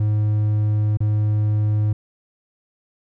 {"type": "tone with dropouts", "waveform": "triangle", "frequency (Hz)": 105.9, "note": "G#2", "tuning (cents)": 34, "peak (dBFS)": -14, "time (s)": [0, 1.93], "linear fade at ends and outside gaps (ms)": 5, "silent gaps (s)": [0.972, 1.004], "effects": []}